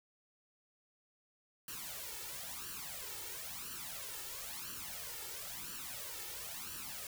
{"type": "noise with flanger", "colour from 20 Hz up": "white", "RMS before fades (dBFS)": -45, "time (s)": [1.68, 7.07], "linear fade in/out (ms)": 2, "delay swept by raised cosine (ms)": [0.68, 2.28], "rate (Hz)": 0.99, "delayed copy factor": 0.8, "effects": []}